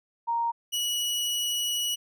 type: tone pair in turn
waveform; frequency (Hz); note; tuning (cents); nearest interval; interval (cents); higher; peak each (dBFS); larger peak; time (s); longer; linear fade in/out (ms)
sine / sawtooth; 932.3 / 2928; A#5 / F#7; 0 / -19; octave + minor sixth; 1981; second; -24 / -23; second; 0.27-0.52 / 0.72-1.96; second; 20
effects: none